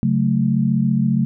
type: chord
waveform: sine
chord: F# minor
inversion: second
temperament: equal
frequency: 138.59 / 185 / 220 Hz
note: C#3 / F#3 / A3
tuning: 0 / 0 / 0 cents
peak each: -19 / -20 / -18 dBFS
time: 0.03-1.25 s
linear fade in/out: 0 ms
effects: none